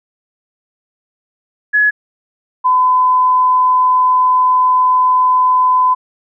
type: tone pair in turn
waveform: sine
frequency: 1692 / 1011.6 Hz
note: G#6 / B5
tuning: +32 / +41 cents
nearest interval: major sixth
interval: 891 cents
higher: first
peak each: -8 dBFS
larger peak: neither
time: 1.73-1.91 / 2.64-5.95 s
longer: second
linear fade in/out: 20 ms
effects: none